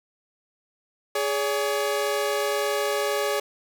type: tone pair together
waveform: sawtooth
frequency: 415.3 / 567.7 Hz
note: G#4 / C#5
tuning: 0 / +41 cents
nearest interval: perfect fourth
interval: 541 cents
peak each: -22 dBFS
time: 1.15-3.4 s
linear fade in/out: 5 ms
effects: none